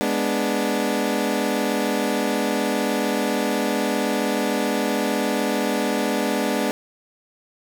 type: chord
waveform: 20% pulse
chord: G# diminished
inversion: none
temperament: equal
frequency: 207.7 / 246.9 / 293.7 Hz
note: G#3 / B3 / D4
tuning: 0 / 0 / 0 cents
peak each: -20 dBFS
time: 0.01-6.71 s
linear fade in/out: 0 ms
effects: none